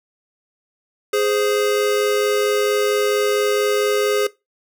square tone pair together, 415.3 / 519.7 Hz, G#4 / C5, 0 / -12 cents, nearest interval major third, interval 388 cents, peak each -18 / -23 dBFS, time 1.13-4.27 s, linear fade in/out 5 ms, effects noise-tail reverb RT60 0.2 s tail -18 dB re dry

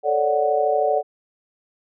sine chord, D major seventh, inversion second, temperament equal, 440 / 554.4 / 587.3 / 740 Hz, A4 / C#5 / D5 / F#5, 0 / 0 / 0 / 0 cents, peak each -23 / -26 / -21 / -21 dBFS, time 0.03-1.03 s, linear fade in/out 50 ms, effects none

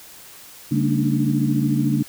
sine tone cluster, 141.4 / 197.6 / 226 / 286.9 / 300.7 Hz, C#3 / G3 / A3 / D4 / D4, +35 / +14 / +47 / -40 / +41 cents, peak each -21 / -27 / -22 / -25 / -24 dBFS, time 0.71-2.03 s, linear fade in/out 10 ms, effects white hiss -43 dBFS RMS until 2.08 s

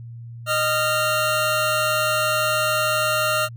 25% pulse tone pair together, 618 / 1387.4 Hz, D#5 / F6, -12 / -12 cents, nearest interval octave + major second, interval 1400 cents, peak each -18 dBFS, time 0.46-3.49 s, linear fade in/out 50 ms, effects added 117 Hz sine -34 dBFS peak until 3.56 s

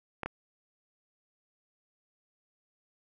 clicks, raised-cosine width 0.5 ms, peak -19 dBFS, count 2, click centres 0.233 / 0.26 s, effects none

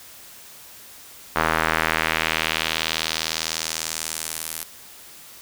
square tone with band-pass filter sweep, 40.08 Hz, E1, 48 cents flat, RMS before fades -25 dBFS, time 1.36-4.63 s, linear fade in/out 0 ms, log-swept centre 1300 to 12000 Hz, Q 1.4, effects white hiss -44 dBFS RMS until 5.41 s

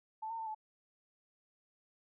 sine tone with pitch steps, 877 / 911 / 893 / 866 Hz, A5 / A#5 / A5 / A5, -6 / -40 / +25 / -28 cents, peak -38 dBFS, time 0.22-0.548 s, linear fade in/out 10 ms, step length 82 ms, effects none

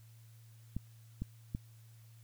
clicks, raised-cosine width 5 ms, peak -24 dBFS, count 3, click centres 0.766 / 1.22 / 1.549 s, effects added 113 Hz sine -55 dBFS peak until 2.23 s + white hiss -68 dBFS RMS until 2.23 s

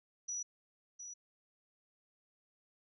sine tone with echo, 5870 Hz, F#8, 15 cents flat, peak -37 dBFS, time 0.28-0.43 s, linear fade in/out 10 ms, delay 710 ms, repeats 1, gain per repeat -8 dB, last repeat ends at 1.14 s, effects none

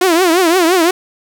sawtooth tone with vibrato, 349.6 Hz, F4, 2 cents sharp, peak -5 dBFS, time 0.01-0.91 s, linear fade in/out 5 ms, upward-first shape triangle, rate 5.8 Hz, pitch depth 180 cents each way, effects none

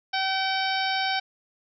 harmonic tone with a mistuned harmonic, 767 Hz, G5, 38 cents flat, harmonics 1 / 2 / 3 / 4 / 5 / 6 / 7, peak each -27 / -30 / -32 / -33 / -34 / -35 / -35 dBFS, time 0.13-1.2 s, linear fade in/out 10 ms, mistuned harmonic 5, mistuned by -21 cents, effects none

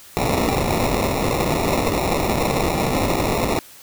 blue noise with sample-and-hold, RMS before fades -20 dBFS, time 0.17-3.59 s, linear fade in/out 0 ms, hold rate 1575 Hz, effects white hiss -44 dBFS RMS until 3.82 s

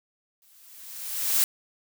blue noise with exponential growth, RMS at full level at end -20 dBFS, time 0.42-1.44 s, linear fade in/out 1 ms, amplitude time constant 220 ms, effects none

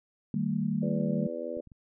sine chord, Eb major, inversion none, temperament equal with one note detuned, 155.56 / 196 / 227.5 Hz, Eb3 / G3 / Bb3, 0 / 0 / -42 cents, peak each -32 / -30 / -31 dBFS, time 0.34-1.27 s, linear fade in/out 2 ms
harmonic tone, 83.3 Hz, E2, 19 cents sharp, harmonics 3 / 4 / 5 / 6 / 7, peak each -42 / -40 / -43 / -37 / -37 dBFS, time 0.82-1.61 s, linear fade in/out 10 ms
clicks, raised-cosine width 5 ms, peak -39 dBFS, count 3, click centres 1.57 / 1.673 / 1.718 s
effects none

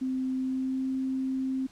sine tone with pitch glide, 260 to 263.2 Hz, C4 to C4, -11 to +10 cents, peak -27 dBFS, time 0.01-1.67 s, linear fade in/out 10 ms, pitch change +21 cents, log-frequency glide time 0.37-0.87 s, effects pink hiss -57 dBFS RMS until 1.71 s + low-pass 9000 Hz 12 dB/octave

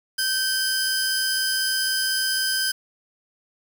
sawtooth tone pair together, 1554 / 4992 Hz, G6 / D#8, -16 / +5 cents, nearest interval octave + minor sixth, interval 2021 cents, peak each -21 dBFS, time 0.18-2.72 s, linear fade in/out 10 ms, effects 7-bit

